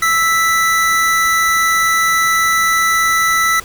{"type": "tone pair together", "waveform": "square", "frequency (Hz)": [1317.2, 1975.5], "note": ["E6", "B6"], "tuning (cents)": [-2, 0], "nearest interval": "perfect fifth", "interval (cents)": 702, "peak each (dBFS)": -15, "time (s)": [0.02, 3.6], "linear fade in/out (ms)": 5, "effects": ["pink hiss -36 dBFS RMS until 3.64 s"]}